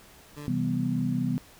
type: tone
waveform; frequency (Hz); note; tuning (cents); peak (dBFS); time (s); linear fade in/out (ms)
20% pulse; 146.83; D3; 0; -33; 0.36-0.48; 20
type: chord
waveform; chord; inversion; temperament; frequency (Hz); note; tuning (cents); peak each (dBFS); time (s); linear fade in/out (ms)
sine; C major seventh; none; equal; 130.81 / 164.81 / 196 / 246.9; C3 / E3 / G3 / B3; 0 / 0 / 0 / 0; -31 / -31 / -32 / -28; 0.48-1.38; 0
effects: pink hiss -53 dBFS RMS until 1.59 s